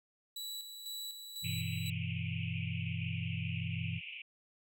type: tone with tremolo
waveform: sawtooth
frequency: 3934 Hz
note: B7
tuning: 7 cents flat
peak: -37 dBFS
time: 0.36-1.9 s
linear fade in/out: 5 ms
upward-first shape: square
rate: 2 Hz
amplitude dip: 50%
type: chord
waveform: sine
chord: E minor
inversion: first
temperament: equal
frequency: 98 / 123.47 / 164.81 Hz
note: G2 / B2 / E3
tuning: 0 / 0 / 0 cents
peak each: -39 / -40 / -39 dBFS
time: 1.42-4.01 s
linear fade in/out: 50 ms
type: band-pass noise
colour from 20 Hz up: white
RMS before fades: -46 dBFS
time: 1.44-4.22 s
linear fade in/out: 5 ms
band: 2300 to 2900 Hz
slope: 96 dB/octave
effects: none